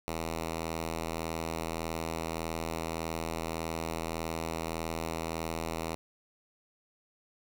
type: tone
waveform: 5% pulse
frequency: 81.7 Hz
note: E2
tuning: 15 cents flat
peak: -22 dBFS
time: 0.08-5.95 s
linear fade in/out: 0 ms
effects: none